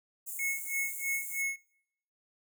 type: high-pass noise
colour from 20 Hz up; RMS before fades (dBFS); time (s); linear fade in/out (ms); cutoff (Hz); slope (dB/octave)
white; -40; 0.26-1.43; 20; 6600; 96
type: tone with tremolo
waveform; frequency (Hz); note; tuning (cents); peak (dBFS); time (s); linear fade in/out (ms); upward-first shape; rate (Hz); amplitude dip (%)
square; 2185; C#7; -26; -30; 0.39-1.56; 2; sine; 3.1; 100
effects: noise-tail reverb RT60 0.7 s tail -22 dB re dry